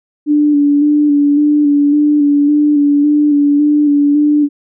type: tone with vibrato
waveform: sine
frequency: 292.2 Hz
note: D4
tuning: 9 cents flat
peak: -7 dBFS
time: 0.26-4.49 s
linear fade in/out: 50 ms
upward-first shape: square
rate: 1.8 Hz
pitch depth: 24 cents each way
effects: none